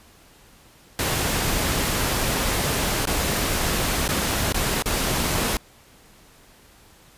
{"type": "noise with dropouts", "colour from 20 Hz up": "pink", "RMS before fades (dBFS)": -23, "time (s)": [0.99, 5.57], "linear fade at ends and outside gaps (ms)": 1, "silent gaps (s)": [[3.055, 3.072], [4.079, 4.089], [4.525, 4.544], [4.823, 4.858]], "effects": ["pink hiss -52 dBFS RMS until 7.17 s", "resampled to 32000 Hz"]}